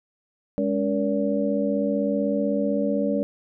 sine tone cluster, 205.5 / 281.3 / 471.3 / 572 Hz, G#3 / C#4 / A#4 / D5, -18 / +26 / +19 / -46 cents, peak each -25 / -26 / -29 / -26 dBFS, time 0.58-3.23 s, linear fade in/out 0 ms, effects none

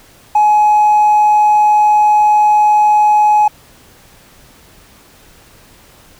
triangle tone with hard clipping, 843 Hz, G#5, 26 cents sharp, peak -6 dBFS, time 0.35-3.48 s, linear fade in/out 5 ms, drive 2 dB, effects pink hiss -44 dBFS RMS until 6.19 s

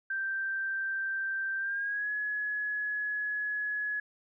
sine tone with pitch glide, 1568 to 1690.3 Hz, G6 to G#6, 0 to +30 cents, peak -30 dBFS, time 0.1-4 s, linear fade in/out 5 ms, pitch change +130 cents, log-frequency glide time 1.58-2.11 s, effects none

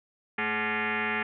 sine tone with frequency modulation, 220 Hz, A3, in tune, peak -26 dBFS, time 0.38-1.23 s, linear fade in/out 5 ms, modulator 321 Hz, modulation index 7.2, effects none

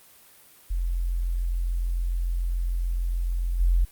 sine tone with level steps, 43.45 Hz, F1, 8 cents flat, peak -23 / -17 dBFS, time 0.7-3.85 s, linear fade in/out 10 ms, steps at 3.59 s, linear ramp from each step 20 ms, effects white hiss -53 dBFS RMS until 3.91 s + Opus 32 kbps

